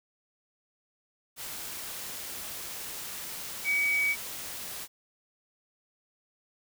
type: tone in noise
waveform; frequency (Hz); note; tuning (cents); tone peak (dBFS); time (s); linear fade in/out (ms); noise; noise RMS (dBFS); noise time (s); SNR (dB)
sine; 2269; C#7; +40; -24; 3.64-4.16; 50; white; -39; 1.36-4.88; +12
effects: none